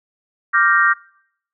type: chord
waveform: sine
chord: G minor seventh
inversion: second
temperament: equal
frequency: 1174.7 / 1396.9 / 1568 / 1864.7 Hz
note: D6 / F6 / G6 / Bb6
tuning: 0 / 0 / 0 / 0 cents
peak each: -17 dBFS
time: 0.53-0.94 s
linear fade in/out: 20 ms
effects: noise-tail reverb RT60 0.7 s tail -24 dB re dry